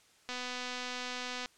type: click train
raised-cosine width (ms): 0.2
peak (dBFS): -22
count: 292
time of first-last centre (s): 0.29-1.459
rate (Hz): 249
effects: white hiss -64 dBFS RMS until 1.57 s + low-pass 8000 Hz 12 dB/octave